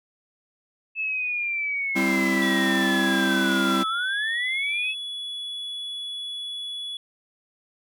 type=linear two-way sweep; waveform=sine; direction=down then up; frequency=2622 to 1296 to 2622 Hz; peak=-24 dBFS; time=0.95-4.95 s; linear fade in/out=50 ms; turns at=3.88 s
type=chord; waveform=45% pulse; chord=C major; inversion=second; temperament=equal with one note detuned; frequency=196 / 261.6 / 333.7 Hz; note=G3 / C4 / E4; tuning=0 / 0 / +21 cents; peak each=-26 dBFS; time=1.95-3.84 s; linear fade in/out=20 ms
type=tone with pitch glide; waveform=triangle; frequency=3421 to 3399 Hz; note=A7 to G#7; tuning=-49 to +39 cents; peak=-29 dBFS; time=2.42-6.97 s; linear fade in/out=2 ms; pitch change=-12 cents; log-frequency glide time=4.2-4.4 s
effects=none